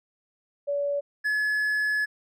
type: tone pair in turn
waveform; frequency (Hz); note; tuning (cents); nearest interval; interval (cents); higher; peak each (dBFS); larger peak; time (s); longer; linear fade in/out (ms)
sine / triangle; 571 / 1705.6; D5 / G#6; -49 / +46; octave + perfect fifth; 1895; second; -24 / -21; second; 0.67-1.01 / 1.24-2.06; second; 20
effects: none